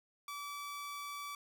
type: tone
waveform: sawtooth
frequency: 1153 Hz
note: D6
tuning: 32 cents flat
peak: -38 dBFS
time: 0.28-1.35 s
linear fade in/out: 2 ms
effects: none